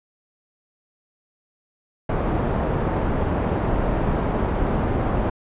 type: low-pass noise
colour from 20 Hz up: pink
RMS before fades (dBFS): -22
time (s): 2.09-5.3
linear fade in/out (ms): 5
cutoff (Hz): 930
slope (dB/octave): 12
effects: resampled to 8000 Hz